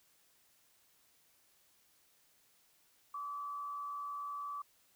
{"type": "tone with frequency modulation", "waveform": "sine", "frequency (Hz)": 1151, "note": "D6", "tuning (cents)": -35, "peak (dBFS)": -39, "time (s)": [3.14, 4.62], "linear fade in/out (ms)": 5, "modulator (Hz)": 89.7, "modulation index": 0.38, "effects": ["white hiss -70 dBFS RMS until 4.95 s"]}